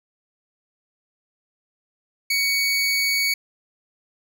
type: tone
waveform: 25% pulse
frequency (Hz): 2239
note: C#7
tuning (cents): +17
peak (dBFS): -15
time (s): 2.3-3.34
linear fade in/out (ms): 5
effects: none